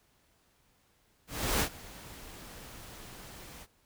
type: noise with ADSR envelope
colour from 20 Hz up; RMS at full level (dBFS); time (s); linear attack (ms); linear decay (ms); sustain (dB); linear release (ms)
pink; -27; 1.27-3.67; 340; 77; -21; 47
effects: pink hiss -69 dBFS RMS until 3.85 s